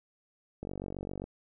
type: click train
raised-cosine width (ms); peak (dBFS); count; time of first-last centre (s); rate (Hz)
2; -25; 30; 0.63-1.241; 47.5
effects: none